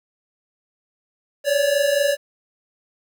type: tone pair together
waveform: square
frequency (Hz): 553 / 577.4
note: C#5 / D5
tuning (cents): -4 / -30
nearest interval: minor second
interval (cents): 74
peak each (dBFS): -22 / -19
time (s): 1.44-2.17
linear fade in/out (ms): 50
effects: 9-bit